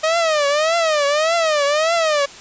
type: tone with vibrato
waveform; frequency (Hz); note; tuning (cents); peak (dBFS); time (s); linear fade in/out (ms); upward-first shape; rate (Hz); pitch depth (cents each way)
sawtooth; 620; D#5; -6; -11; 0.03-2.26; 10; triangle; 1.7; 180
effects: white hiss -38 dBFS RMS until 2.4 s + resampled to 16000 Hz